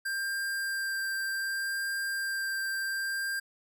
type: tone with vibrato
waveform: square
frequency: 1586 Hz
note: G6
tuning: 20 cents sharp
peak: -31 dBFS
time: 0.05-3.4 s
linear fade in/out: 10 ms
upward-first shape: sine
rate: 0.66 Hz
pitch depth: 9 cents each way
effects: none